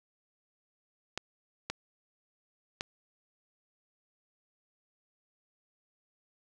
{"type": "clicks", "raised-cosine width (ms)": 0.2, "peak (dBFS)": -16, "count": 3, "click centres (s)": [1.176, 1.7, 2.809], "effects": []}